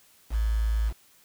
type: tone with quantisation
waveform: sine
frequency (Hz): 54.9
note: A1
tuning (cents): -3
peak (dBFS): -22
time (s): 0.3-0.93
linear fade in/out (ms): 50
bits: 7
effects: white hiss -59 dBFS RMS until 1.24 s